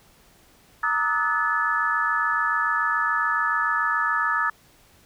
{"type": "tone cluster", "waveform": "sine", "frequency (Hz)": [929, 1196, 1283, 1471, 1728], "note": ["A#5", "D6", "E6", "F#6", "A6"], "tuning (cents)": [-6, 31, -47, -11, -32], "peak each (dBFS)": [-30, -31, -24, -32, -24], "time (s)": [0.83, 4.5], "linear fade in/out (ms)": 5, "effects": ["pink hiss -56 dBFS RMS until 5.05 s"]}